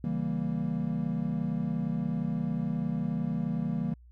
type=chord; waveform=triangle; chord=C# diminished seventh; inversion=none; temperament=equal; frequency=138.59 / 164.81 / 196 / 233.1 Hz; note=C#3 / E3 / G3 / Bb3; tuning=0 / 0 / 0 / 0 cents; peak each=-36 / -30 / -32 / -31 dBFS; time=0.04-3.94 s; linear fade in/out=2 ms; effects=added 60 Hz sine -51 dBFS peak until 4.11 s

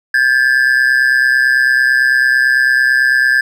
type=ring-modulated tone; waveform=triangle; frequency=1661.2 Hz; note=G#6; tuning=in tune; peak=-4 dBFS; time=0.14-3.41 s; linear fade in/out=5 ms; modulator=64.5 Hz; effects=none

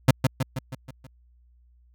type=tone with echo; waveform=35% pulse; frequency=130.8 Hz; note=C3; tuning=in tune; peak=-10 dBFS; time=0.08-0.11 s; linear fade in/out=5 ms; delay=160 ms; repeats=6; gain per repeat=-5 dB; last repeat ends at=1.07 s; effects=added 60 Hz sine -55 dBFS peak until 1.94 s

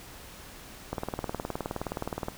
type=click train; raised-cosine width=1 ms; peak=-17 dBFS; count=27; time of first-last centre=0.93-2.284 s; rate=19.2 Hz; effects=pink hiss -47 dBFS RMS until 2.37 s

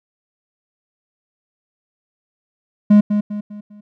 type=tone with echo; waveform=triangle; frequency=207.7 Hz; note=G#3; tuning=in tune; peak=-4 dBFS; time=2.9-3.01 s; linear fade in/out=10 ms; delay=200 ms; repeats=4; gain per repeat=-8 dB; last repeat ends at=3.81 s; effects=none

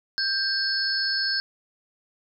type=tone cluster; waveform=sine; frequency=1579 / 4415 / 5140 Hz; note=G6 / C#8 / E8; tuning=+12 / -8 / -45 cents; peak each=-27 dBFS; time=0.18-1.4 s; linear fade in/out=0 ms; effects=none

